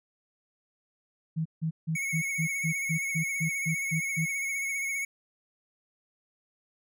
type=tone bursts; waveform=sine; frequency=160.4 Hz; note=E3; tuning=47 cents flat; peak=-26 dBFS; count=12; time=1.36-4.26 s; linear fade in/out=20 ms; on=95 ms; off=160 ms
type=tone with vibrato; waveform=square; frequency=2206 Hz; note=C#7; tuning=9 cents flat; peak=-30 dBFS; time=1.95-5.05 s; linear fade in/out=5 ms; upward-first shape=sine; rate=15 Hz; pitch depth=34 cents each way
effects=none